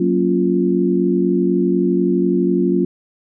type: chord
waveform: sine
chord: Gb major seventh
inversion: none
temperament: equal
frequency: 185 / 233.1 / 277.2 / 349.2 Hz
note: Gb3 / Bb3 / Db4 / F4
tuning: 0 / 0 / 0 / 0 cents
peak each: -18 / -22 / -20 / -17 dBFS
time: 0-2.85 s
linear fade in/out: 5 ms
effects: none